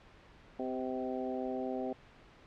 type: harmonic tone with a mistuned harmonic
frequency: 128.7 Hz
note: C3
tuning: 28 cents flat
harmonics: 2 / 3 / 4 / 5 / 6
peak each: -38 / -40 / -41 / -42 / -43 dBFS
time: 0.59-1.93 s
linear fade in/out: 5 ms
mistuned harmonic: 3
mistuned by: +16 cents
effects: pink hiss -58 dBFS RMS until 2.46 s + low-pass 3000 Hz 12 dB/octave